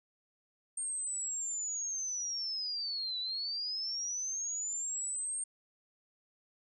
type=linear two-way sweep; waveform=sine; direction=down then up; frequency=8660 to 3919 to 8660 Hz; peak=-34 dBFS; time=0.77-5.44 s; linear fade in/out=5 ms; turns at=3.19 s; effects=none